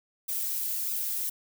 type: noise with flanger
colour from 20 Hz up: violet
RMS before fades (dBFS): -31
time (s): 0.28-1.3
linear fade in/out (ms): 10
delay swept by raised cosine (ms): 0.8 to 5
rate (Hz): 1.6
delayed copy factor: +0.85
effects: none